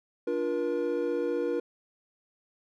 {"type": "chord", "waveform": "triangle", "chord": "Bb major", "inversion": "first", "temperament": "equal with one note detuned", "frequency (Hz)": [293.7, 349.2, 477.6], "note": ["D4", "F4", "Bb4"], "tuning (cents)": [0, 0, 42], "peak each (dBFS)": [-32, -30, -27], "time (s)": [0.27, 1.6], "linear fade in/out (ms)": 5, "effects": []}